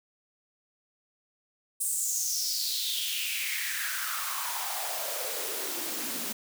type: noise with high-pass filter sweep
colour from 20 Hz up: white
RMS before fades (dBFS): -32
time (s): 1.8-6.33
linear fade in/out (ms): 10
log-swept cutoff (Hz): 8900 to 210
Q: 4.9
effects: none